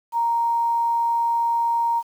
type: tone with quantisation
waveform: sine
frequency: 932.3 Hz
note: A#5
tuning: in tune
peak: -18 dBFS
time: 0.12-2.03 s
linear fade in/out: 50 ms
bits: 8
effects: none